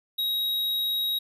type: tone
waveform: square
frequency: 3809 Hz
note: A#7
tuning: 37 cents sharp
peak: -25 dBFS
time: 0.18-1.19 s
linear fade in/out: 10 ms
effects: resampled to 32000 Hz